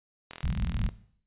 click train, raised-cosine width 0.2 ms, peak -22 dBFS, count 24, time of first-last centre 0.31-0.864 s, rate 41.5 Hz
pink low-pass noise, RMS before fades -29 dBFS, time 0.43-0.89 s, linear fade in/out 0 ms, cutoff 210 Hz, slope 48 dB/octave
effects noise-tail reverb RT60 0.6 s tail -17 dB re dry + resampled to 8000 Hz

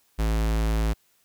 square tone, 54.6 Hz, A1, 13 cents flat, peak -22 dBFS, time 0.18-0.94 s, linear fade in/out 20 ms, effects white hiss -65 dBFS RMS until 1.24 s

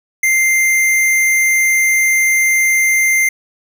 square tone, 2093 Hz, C7, in tune, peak -11 dBFS, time 0.23-3.29 s, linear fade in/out 5 ms, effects none

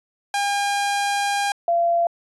sawtooth / sine tone pair in turn, 807 / 684.2 Hz, G#5 / F5, -50 / -36 cents, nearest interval minor third, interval 286 cents, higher first, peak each -16 dBFS, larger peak neither, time 0.34-1.52 / 1.68-2.07 s, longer first, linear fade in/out 2 ms, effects resampled to 24000 Hz

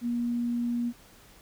sine tone, 238.6 Hz, A#3, 41 cents sharp, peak -26 dBFS, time 0.01-0.93 s, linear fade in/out 50 ms, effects pink hiss -55 dBFS RMS until 1.41 s

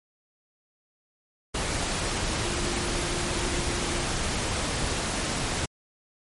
sine tone in noise, 349.2 Hz, F4, in tune, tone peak -35 dBFS, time 2.44-4.05 s, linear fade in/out 10 ms, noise pink, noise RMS -28 dBFS, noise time 1.54-5.66 s, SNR -10 dB, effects low-pass 12000 Hz 12 dB/octave + MP3 48 kbps

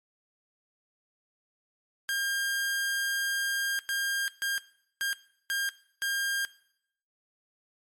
sawtooth tone bursts at uneven times, 1607 Hz, G6, 43 cents sharp, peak -24 dBFS, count 6, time 2.09-3.79 / 3.89-4.28 / 4.42-4.58 / 5.01-5.13 / 5.5-5.69 / 6.02-6.45 s, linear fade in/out 0 ms, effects noise-tail reverb RT60 0.7 s tail -19 dB re dry + MP3 64 kbps

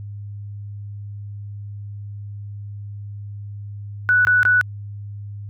sine tone bursts, 1480 Hz, F#6, in tune, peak -12 dBFS, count 3, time 4.09-4.612 s, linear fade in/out 0 ms, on 160 ms, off 21 ms, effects added 102 Hz sine -30 dBFS peak until 5.49 s

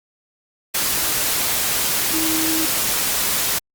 sine tone in noise, 320 Hz, D#4, 49 cents sharp, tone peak -22 dBFS, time 2.13-2.66 s, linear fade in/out 10 ms, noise white, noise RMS -20 dBFS, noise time 0.74-3.59 s, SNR -5 dB, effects Opus 48 kbps

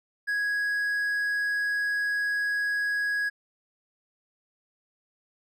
triangle tone, 1661.2 Hz, G#6, in tune, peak -23 dBFS, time 0.27-3.3 s, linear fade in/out 20 ms, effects none

